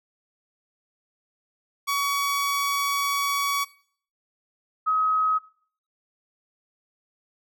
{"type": "tone pair in turn", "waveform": ["sawtooth", "sine"], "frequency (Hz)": [1129, 1270.3], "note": ["C#6", "D#6"], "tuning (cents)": [31, 36], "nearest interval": "major second", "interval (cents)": 205, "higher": "second", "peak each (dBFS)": -19, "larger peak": "neither", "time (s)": [[1.87, 3.65], [4.86, 5.39]], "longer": "first", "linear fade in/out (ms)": 20, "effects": ["noise-tail reverb RT60 0.5 s tail -18 dB re dry"]}